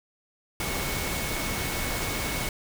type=tone in noise; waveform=sine; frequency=2206 Hz; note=C#7; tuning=9 cents flat; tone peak=-37 dBFS; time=0.6-2.49 s; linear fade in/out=2 ms; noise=pink; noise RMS=-30 dBFS; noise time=0.6-2.49 s; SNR=-10 dB; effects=none